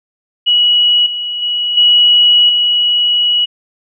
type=tone with level steps; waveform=sine; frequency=2922 Hz; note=F#7; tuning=22 cents flat; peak=-7 / -17 / -13 / -5 / -9 dBFS; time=0.46-3.46 s; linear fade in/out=20 ms; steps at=1.06 / 1.42 / 1.77 / 2.49 s; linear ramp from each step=5 ms; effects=none